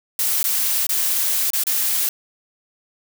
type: noise with dropouts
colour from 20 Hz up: blue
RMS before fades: -20 dBFS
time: 0.19-2.09 s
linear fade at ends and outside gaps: 2 ms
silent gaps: 0.43-0.44 / 0.868-0.891 / 1.504-1.533 / 1.637-1.668 s
effects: none